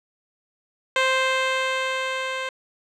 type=tone with level ramp; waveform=10% pulse; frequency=523.3 Hz; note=C5; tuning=in tune; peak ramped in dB=-9 to -18 dBFS; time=0.96-2.49 s; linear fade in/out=2 ms; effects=low-pass 5000 Hz 12 dB/octave